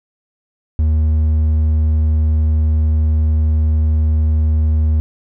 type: tone with hard clipping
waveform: sine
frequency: 77.78 Hz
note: D#2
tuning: in tune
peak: -12 dBFS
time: 0.79-5 s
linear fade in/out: 0 ms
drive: 3 dB
effects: none